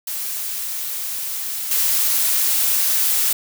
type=noise with level steps; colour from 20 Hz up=blue; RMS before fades=-26 / -18 dBFS; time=0.07-3.33 s; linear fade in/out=5 ms; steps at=1.71 s; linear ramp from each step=2 ms; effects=none